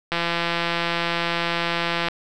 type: click train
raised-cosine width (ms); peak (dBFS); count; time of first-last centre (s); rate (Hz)
0.3; -7; 335; 0.12-2.085; 170
effects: none